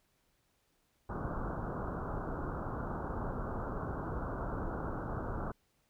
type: low-pass noise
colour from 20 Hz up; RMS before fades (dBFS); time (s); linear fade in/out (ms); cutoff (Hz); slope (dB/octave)
pink; -38; 1.09-5.52; 10; 1500; 96
effects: pink hiss -75 dBFS RMS until 5.89 s